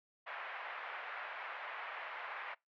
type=band-pass noise; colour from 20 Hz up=white; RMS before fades=-45 dBFS; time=0.26-2.55 s; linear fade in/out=20 ms; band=640 to 2200 Hz; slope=24 dB/octave; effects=noise-tail reverb RT60 0.2 s tail -24 dB re dry + low-pass 4000 Hz 12 dB/octave